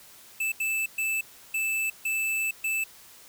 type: tone bursts at uneven times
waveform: square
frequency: 2634 Hz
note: E7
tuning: 2 cents flat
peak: -26 dBFS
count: 6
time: 0.4-0.52 / 0.6-0.86 / 0.98-1.21 / 1.54-1.9 / 2.05-2.51 / 2.64-2.84 s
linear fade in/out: 5 ms
effects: white hiss -51 dBFS RMS until 3.28 s